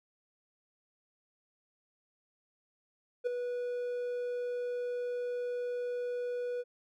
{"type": "tone with ADSR envelope", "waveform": "triangle", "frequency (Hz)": 489.2, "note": "B4", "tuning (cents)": -16, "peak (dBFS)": -24, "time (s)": [3.24, 6.64], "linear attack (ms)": 28, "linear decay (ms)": 8, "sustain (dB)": -7, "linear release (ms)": 38, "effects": []}